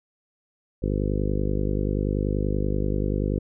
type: harmonic tone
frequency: 50.4 Hz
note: G1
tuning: 49 cents sharp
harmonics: 1 / 2 / 3 / 4 / 5 / 6 / 7 / 8 / 9 / 10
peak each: -26 / -29 / -31 / -32 / -33 / -34 / -34 / -35 / -36 / -36 dBFS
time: 0.82-3.39 s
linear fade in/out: 10 ms
effects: none